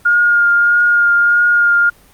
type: tone with vibrato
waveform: sine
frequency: 1418 Hz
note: F6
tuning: 26 cents sharp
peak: -8 dBFS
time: 0.05-1.9 s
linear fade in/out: 10 ms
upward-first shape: triangle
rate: 1.6 Hz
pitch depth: 18 cents each way
effects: pink hiss -47 dBFS RMS until 2.13 s + Opus 32 kbps